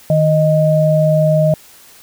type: tone pair together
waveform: sine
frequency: 155.57 / 622.3 Hz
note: D#3 / D#5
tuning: 0 / 0 cents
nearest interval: 2 octaves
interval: 2400 cents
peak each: -12 dBFS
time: 0.1-1.54 s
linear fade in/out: 2 ms
effects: white hiss -43 dBFS RMS until 2.02 s